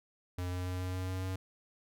square tone with pitch steps, 89.9 / 90.53 / 91.15 / 91.79 / 92.43 / 93.07 / 93.72 Hz, F#2 / F#2 / F#2 / F#2 / F#2 / F#2 / F#2, -49 / -37 / -25 / -13 / -1 / +11 / +23 cents, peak -35 dBFS, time 0.38-1.36 s, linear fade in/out 5 ms, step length 140 ms, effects none

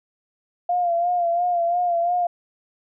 sine tone with vibrato, 697 Hz, F5, 4 cents flat, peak -18 dBFS, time 0.69-2.27 s, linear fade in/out 5 ms, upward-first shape sine, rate 2.9 Hz, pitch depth 48 cents each way, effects none

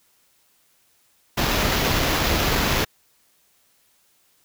pink noise with sample-and-hold, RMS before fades -21 dBFS, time 1.37-2.85 s, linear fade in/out 10 ms, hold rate 8820 Hz, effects white hiss -62 dBFS RMS until 4.44 s

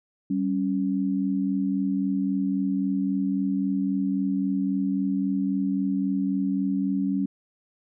sine tone pair together, 193.67 / 277.4 Hz, G3 / C#4, -21 / +1 cents, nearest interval tritone, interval 622 cents, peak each -25 dBFS, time 0.3-7.26 s, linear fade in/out 5 ms, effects none

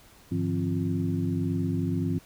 sine tone cluster, 101.5 / 149.4 / 171 / 265.2 / 346.1 Hz, G#2 / D3 / F3 / C4 / F4, -39 / +30 / -36 / +23 / -16 cents, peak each -30 / -36 / -29 / -30 / -36 dBFS, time 0.31-2.19 s, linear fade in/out 10 ms, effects pink hiss -55 dBFS RMS until 2.25 s

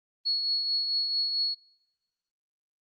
sine tone with tremolo, 4350 Hz, C#8, 33 cents flat, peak -23 dBFS, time 0.25-1.55 s, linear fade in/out 20 ms, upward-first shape triangle, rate 4.5 Hz, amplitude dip 45%, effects noise-tail reverb RT60 1.0 s tail -24 dB re dry + Opus 32 kbps

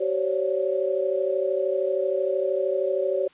sine tone cluster, 381.4 / 538 / 571 Hz, G4 / C5 / D5, -47 / +48 / -49 cents, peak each -26 dBFS, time 0-3.28 s, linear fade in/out 10 ms, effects white hiss -56 dBFS RMS until 3.33 s + resampled to 8000 Hz

